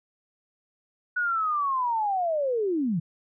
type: linear sweep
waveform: sine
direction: down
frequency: 1480 to 150 Hz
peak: -23 dBFS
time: 1.16-3 s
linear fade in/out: 10 ms
effects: none